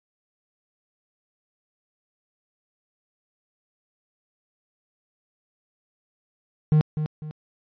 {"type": "tone with echo", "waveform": "triangle", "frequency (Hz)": 153.4, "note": "D#3", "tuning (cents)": -24, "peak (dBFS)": -12, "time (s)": [6.72, 6.81], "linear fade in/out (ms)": 0, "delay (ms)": 250, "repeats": 2, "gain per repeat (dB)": -9, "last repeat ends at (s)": 7.31, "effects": ["resampled to 11025 Hz"]}